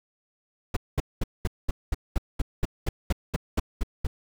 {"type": "noise bursts", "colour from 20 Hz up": "brown", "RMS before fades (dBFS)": -23, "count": 15, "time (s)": [0.74, 4.07], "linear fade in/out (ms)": 5, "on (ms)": 26, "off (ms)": 210, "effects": []}